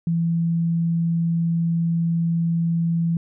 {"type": "tone", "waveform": "sine", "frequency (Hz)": 167.3, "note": "E3", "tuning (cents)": 26, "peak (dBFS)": -18, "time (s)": [0.07, 3.17], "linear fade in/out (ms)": 2, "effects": []}